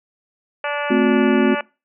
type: harmonic tone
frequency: 290.6 Hz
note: D4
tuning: 18 cents flat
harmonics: 2 / 3 / 4 / 5 / 6 / 7 / 8 / 9 / 10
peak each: -25 / -28 / -30 / -29 / -30 / -36 / -32 / -33 / -37 dBFS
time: 0.64-1.61 s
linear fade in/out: 2 ms
type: chord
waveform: sine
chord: F# diminished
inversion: first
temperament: equal with one note detuned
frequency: 220 / 261.6 / 362 Hz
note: A3 / C4 / F#4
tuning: 0 / 0 / -38 cents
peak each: -18 / -17 / -18 dBFS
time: 0.9-1.55 s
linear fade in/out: 10 ms
effects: noise-tail reverb RT60 0.3 s tail -23 dB re dry